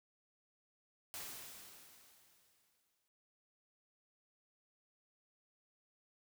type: noise with exponential decay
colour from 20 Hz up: white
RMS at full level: -45 dBFS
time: 1.14-3.08 s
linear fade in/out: 0 ms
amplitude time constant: 420 ms
effects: none